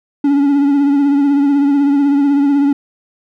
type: tone with vibrato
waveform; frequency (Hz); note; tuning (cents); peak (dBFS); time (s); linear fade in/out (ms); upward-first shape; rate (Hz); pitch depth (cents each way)
triangle; 282.6; C#4; +34; -7; 0.24-2.73; 5; triangle; 16; 50
effects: none